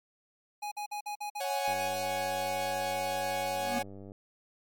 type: tone bursts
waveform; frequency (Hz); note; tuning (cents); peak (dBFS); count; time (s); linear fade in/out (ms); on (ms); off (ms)
square; 830.6; G#5; 0; -35; 10; 0.62-2.031; 10; 97; 49
type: chord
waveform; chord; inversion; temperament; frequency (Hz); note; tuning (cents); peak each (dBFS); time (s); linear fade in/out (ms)
45% pulse; C# suspended fourth; none; equal; 554.4 / 740 / 830.6; C#5 / F#5 / G#5; 0 / 0 / 0; -35; 1.4-3.83; 10
type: click train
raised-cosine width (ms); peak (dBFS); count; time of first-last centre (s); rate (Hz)
2; -34; 241; 1.68-4.119; 98.4
type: tone with exponential growth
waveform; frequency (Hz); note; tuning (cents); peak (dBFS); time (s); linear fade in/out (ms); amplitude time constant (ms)
square; 239.2; A#3; +45; -30; 3.5-3.79; 5; 62
effects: MP3 96 kbps